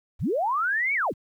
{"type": "linear two-way sweep", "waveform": "sine", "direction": "up then down", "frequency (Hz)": [30.74, 2305, 30.74], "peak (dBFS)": -22, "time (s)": [0.19, 1.14], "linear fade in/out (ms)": 50, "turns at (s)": 0.94, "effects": ["10-bit"]}